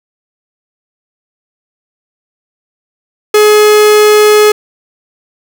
45% pulse tone, 422.5 Hz, G#4, 30 cents sharp, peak -3 dBFS, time 3.34-4.52 s, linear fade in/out 5 ms, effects none

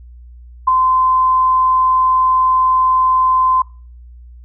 sine tone with ADSR envelope, 1032 Hz, C6, 24 cents flat, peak -5 dBFS, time 0.67-3.62 s, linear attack 12 ms, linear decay 4 ms, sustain -5 dB, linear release 4 ms, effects noise-tail reverb RT60 0.4 s tail -23 dB re dry + added 60 Hz sine -35 dBFS peak until 4.44 s

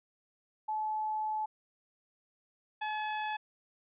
sine / sawtooth tone pair in turn, 862 / 854.6 Hz, A5 / G#5, -36 / +49 cents, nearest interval unison, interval 15 cents, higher first, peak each -31 / -29 dBFS, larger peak second, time 0.68-1.46 / 2.81-3.37 s, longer first, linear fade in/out 10 ms, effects resampled to 8000 Hz

